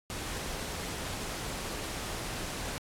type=noise; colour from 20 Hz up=pink; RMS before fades=-37 dBFS; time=0.1-2.78 s; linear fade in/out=0 ms; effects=low-pass 11000 Hz 12 dB/octave + AAC 64 kbps